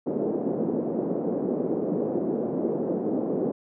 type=band-pass noise; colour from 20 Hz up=white; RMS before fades=-27 dBFS; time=0.06-3.52 s; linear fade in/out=10 ms; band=190 to 470 Hz; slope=24 dB/octave; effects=none